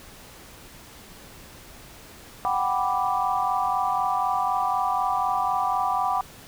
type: chord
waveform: sine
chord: G major seventh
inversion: third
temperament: equal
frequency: 740 / 784 / 987.8 / 1174.7 Hz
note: F#5 / G5 / B5 / D6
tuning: 0 / 0 / 0 / 0 cents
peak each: -27 dBFS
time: 2.45-6.21 s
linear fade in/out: 0 ms
type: click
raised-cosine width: 1 ms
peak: -31 dBFS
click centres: 5.288 s
effects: pink hiss -46 dBFS RMS until 6.47 s